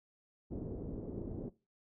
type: low-pass noise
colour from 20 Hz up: white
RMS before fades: -42 dBFS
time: 0.5-1.5 s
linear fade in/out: 20 ms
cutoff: 410 Hz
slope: 24 dB/octave
effects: noise-tail reverb RT60 0.3 s tail -20 dB re dry